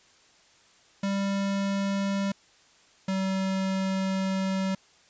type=tone pair in turn; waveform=square; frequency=197.3 / 191.13 Hz; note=G3 / G3; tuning=+11 / -44 cents; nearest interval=minor second; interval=55 cents; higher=first; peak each=-26 dBFS; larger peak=neither; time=1.03-2.32 / 3.08-4.75 s; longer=second; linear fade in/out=5 ms; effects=white hiss -59 dBFS RMS until 5.09 s + resampled to 16000 Hz